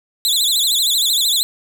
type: tone with vibrato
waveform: sawtooth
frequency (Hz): 3729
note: A#7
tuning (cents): 0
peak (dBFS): -11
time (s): 0.25-1.43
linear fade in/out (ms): 0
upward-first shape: sine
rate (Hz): 13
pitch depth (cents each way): 180
effects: none